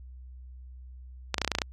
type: clicks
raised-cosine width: 0.2 ms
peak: -8 dBFS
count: 9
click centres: 1.343 / 1.382 / 1.417 / 1.447 / 1.477 / 1.517 / 1.551 / 1.586 / 1.618 s
effects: added 63 Hz sine -43 dBFS peak until 1.72 s + AAC 64 kbps